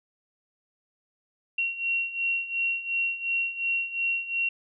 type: beating tone pair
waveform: sine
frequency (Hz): 2738 / 2740.8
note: F7 / F7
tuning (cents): -35 / -33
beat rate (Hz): 2.8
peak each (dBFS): -31 / -27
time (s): 1.58-4.49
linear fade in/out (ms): 5
effects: none